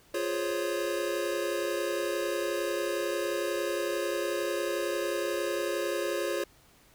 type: chord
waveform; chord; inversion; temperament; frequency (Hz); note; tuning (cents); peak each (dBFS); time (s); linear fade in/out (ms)
square; Db major seventh; first; equal; 349.2 / 415.3 / 523.3 / 554.4; F4 / Ab4 / C5 / Db5; 0 / 0 / 0 / 0; -34 / -36 / -38 / -34; 0.14-6.44; 5
effects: pink hiss -60 dBFS RMS until 6.94 s